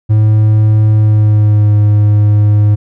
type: tone with pitch glide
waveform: triangle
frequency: 107.6 to 104.54 Hz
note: A2 to G#2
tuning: -38 to +12 cents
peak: -3 dBFS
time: 0.09-2.76 s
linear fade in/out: 20 ms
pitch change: -50 cents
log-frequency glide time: 0.92-1.73 s
effects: none